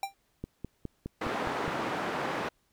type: tone with exponential decay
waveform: square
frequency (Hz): 789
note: G5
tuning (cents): +11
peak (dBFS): -27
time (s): 0.03-0.14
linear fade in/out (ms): 2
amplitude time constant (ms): 23
type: click train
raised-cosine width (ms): 3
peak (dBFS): -23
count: 7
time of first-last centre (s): 0.44-1.68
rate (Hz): 4.84
type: band-pass noise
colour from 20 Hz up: white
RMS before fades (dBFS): -33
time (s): 1.21-2.49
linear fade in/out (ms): 5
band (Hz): 160 to 1200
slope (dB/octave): 12
effects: pink hiss -72 dBFS RMS until 2.72 s